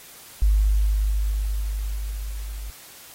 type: tone with level ramp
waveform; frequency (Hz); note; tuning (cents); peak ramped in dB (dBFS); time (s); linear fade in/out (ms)
sine; 51.3; G#1; -21; -14 to -30; 0.42-2.7; 0
effects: white hiss -45 dBFS RMS until 3.14 s + AAC 48 kbps